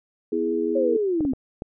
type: chord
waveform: sine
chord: E major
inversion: second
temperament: equal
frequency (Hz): 246.9 / 329.6 / 415.3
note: B3 / E4 / G#4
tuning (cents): 0 / 0 / 0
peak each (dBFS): -29 / -25 / -24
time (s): 0.32-0.97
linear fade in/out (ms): 5
type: linear sweep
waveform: sine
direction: down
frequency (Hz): 554.4 to 250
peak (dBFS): -20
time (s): 0.75-1.33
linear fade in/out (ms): 10
type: clicks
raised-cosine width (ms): 2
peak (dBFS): -17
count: 4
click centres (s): 1.207 / 1.251 / 1.334 / 1.621
effects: none